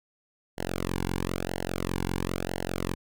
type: tone with flanger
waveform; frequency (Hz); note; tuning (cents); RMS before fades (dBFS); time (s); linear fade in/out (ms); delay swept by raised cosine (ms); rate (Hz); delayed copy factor
sawtooth; 45; F#1; -47; -31; 0.57-2.95; 20; 0.82 to 1.62; 1; -1
effects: none